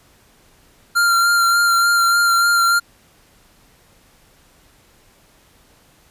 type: tone with vibrato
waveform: square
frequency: 1387 Hz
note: F6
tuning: 12 cents flat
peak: -13 dBFS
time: 0.95-2.8 s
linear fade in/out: 20 ms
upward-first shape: sine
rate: 3.4 Hz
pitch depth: 18 cents each way
effects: pink hiss -53 dBFS RMS until 6.1 s + resampled to 32000 Hz